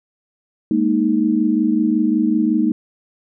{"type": "chord", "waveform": "sine", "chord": "Ab suspended second", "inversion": "none", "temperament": "equal", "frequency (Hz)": [207.7, 233.1, 311.1], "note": ["Ab3", "Bb3", "Eb4"], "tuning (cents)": [0, 0, 0], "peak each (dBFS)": [-20, -18, -17], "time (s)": [0.71, 2.72], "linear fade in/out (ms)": 2, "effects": []}